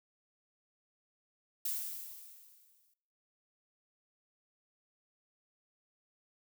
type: noise with exponential decay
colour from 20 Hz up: violet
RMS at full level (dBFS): -34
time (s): 1.65-2.94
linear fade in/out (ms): 5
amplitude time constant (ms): 280
effects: noise-tail reverb RT60 0.8 s tail -23 dB re dry